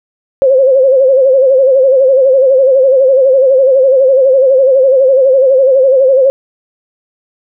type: tone with vibrato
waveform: sine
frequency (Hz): 530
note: C5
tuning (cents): +22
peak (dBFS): -4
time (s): 0.42-6.3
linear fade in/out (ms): 0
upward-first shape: sine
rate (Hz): 12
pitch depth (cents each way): 79
effects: none